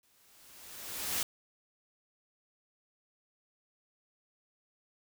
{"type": "noise with exponential growth", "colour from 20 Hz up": "white", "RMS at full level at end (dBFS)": -31, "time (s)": [0.03, 1.23], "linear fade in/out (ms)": 2, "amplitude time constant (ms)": 260, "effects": []}